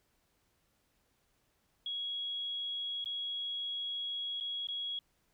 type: tone with dropouts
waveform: sine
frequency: 3322 Hz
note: G#7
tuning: in tune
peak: -35 dBFS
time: 1.86-4.99 s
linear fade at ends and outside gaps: 2 ms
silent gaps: 3.043-3.058 / 4.401-4.408 / 4.671-4.686 s
effects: pink hiss -75 dBFS RMS until 5.33 s